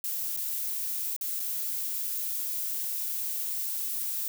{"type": "noise with dropouts", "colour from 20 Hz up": "violet", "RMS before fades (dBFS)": -32, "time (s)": [0.04, 4.28], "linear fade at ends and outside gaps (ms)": 1, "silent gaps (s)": [[0.365, 0.372], [1.164, 1.211], [1.396, 1.4]], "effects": []}